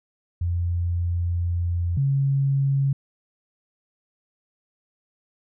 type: tone pair in turn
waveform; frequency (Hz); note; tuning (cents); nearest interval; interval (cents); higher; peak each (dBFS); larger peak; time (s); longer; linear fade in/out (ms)
sine; 86.7 / 137.63; F2 / C#3; -12 / -12; minor sixth; 800; second; -21 / -18; second; 0.41-1.97 / 1.97-2.93; first; 5
effects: none